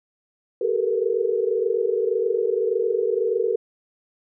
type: tone cluster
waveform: sine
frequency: 384.8 / 431.4 / 457.9 / 479.7 Hz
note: G4 / A4 / A#4 / A#4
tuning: -32 / -34 / -31 / +50 cents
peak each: -25 dBFS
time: 0.61-3.56 s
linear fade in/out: 5 ms
effects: none

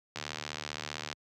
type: click train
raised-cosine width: 0.2 ms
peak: -18 dBFS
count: 74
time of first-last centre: 0.16-1.128 s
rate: 75.4 Hz
effects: high-pass 80 Hz 12 dB/octave

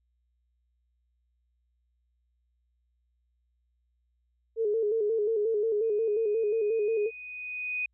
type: tone with vibrato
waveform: sine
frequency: 433.4 Hz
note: A4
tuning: 26 cents flat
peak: -24 dBFS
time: 4.56-7.11 s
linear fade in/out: 50 ms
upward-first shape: square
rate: 5.6 Hz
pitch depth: 70 cents each way
type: tone with exponential growth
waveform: sine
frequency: 2489 Hz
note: D#7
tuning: in tune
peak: -27 dBFS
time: 5.83-7.86 s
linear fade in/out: 5 ms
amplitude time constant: 440 ms
effects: added 60 Hz sine -70 dBFS peak until 7.93 s

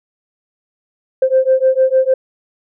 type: beating tone pair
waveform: sine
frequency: 520 / 526.6 Hz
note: C5 / C5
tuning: -11 / +11 cents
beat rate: 6.6 Hz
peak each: -12 dBFS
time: 1.22-2.14 s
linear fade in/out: 5 ms
effects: tanh soft clip ceiling -3 dBFS

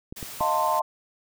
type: clicks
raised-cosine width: 3 ms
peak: -22 dBFS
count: 3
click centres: 0.125 / 0.228 / 0.408 s
type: noise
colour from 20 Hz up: white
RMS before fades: -39 dBFS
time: 0.16-0.8 s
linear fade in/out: 10 ms
type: chord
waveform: sine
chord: F dominant seventh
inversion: third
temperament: equal with one note detuned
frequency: 622.3 / 698.5 / 893.8 / 1046.5 Hz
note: Eb5 / F5 / A5 / C6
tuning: 0 / 0 / +27 / 0 cents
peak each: -28 / -29 / -25 / -25 dBFS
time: 0.4-0.82 s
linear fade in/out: 10 ms
effects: none

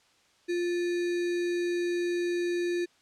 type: tone with sample-and-hold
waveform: sine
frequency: 349.2 Hz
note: F4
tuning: in tune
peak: -26 dBFS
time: 0.48-2.86 s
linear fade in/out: 20 ms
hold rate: 2100 Hz
effects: white hiss -64 dBFS RMS until 3.01 s + low-pass 6000 Hz 12 dB/octave

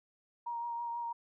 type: tone with vibrato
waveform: sine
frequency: 941 Hz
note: A#5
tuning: 16 cents sharp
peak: -35 dBFS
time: 0.46-1.13 s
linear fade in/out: 10 ms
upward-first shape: triangle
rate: 6.2 Hz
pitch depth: 20 cents each way
effects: none

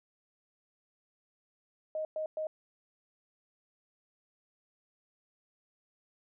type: tone bursts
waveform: sine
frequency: 624 Hz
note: D#5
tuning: 5 cents sharp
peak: -32 dBFS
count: 3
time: 1.95-2.47 s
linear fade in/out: 2 ms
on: 100 ms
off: 110 ms
effects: none

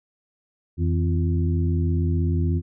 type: harmonic tone with a mistuned harmonic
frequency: 86.4 Hz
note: F2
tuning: 18 cents flat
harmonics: 1 / 2 / 3 / 4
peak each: -20 / -26 / -30 / -32 dBFS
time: 0.77-2.62 s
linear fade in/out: 50 ms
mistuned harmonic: 2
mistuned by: -100 cents
effects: none

